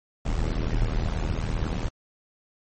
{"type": "noise with amplitude modulation", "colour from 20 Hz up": "brown", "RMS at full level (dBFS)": -22, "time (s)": [0.25, 1.89], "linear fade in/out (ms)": 10, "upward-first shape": "sine", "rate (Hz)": 79.2, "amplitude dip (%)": 90, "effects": ["MP3 32 kbps"]}